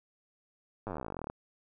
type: slowing click train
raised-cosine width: 1 ms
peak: -24 dBFS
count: 26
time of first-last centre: 0.87-1.3 s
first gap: 9 ms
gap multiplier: 1.05
effects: none